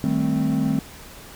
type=chord; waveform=triangle; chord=A half-diminished seventh; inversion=second; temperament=equal; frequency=155.56 / 196 / 220 / 261.6 Hz; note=Eb3 / G3 / A3 / C4; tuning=0 / 0 / 0 / 0 cents; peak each=-23 / -25 / -22 / -21 dBFS; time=0.04-0.79 s; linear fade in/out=0 ms; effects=pink hiss -42 dBFS RMS until 1.35 s